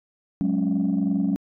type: chord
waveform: sine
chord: F# suspended second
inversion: none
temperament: equal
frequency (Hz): 185 / 207.7 / 277.2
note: F#3 / G#3 / C#4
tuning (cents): 0 / 0 / 0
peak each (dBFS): -23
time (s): 0.41-1.36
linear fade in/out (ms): 0
effects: tanh soft clip ceiling -15 dBFS